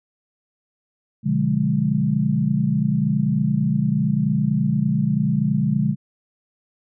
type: chord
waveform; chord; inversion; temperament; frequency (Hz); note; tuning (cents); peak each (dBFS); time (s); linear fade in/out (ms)
sine; B diminished seventh; none; equal with one note detuned; 123.47 / 146.83 / 178.8 / 207.7; B2 / D3 / F3 / Ab3; 0 / 0 / +41 / 0; -26 / -21 / -24 / -21; 1.23-5.96; 50
effects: none